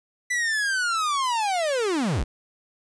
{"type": "linear sweep", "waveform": "45% pulse", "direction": "down", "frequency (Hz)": [1995, 32.36], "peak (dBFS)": -22, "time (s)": [0.3, 2.24], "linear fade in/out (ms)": 10, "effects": ["resampled to 22050 Hz"]}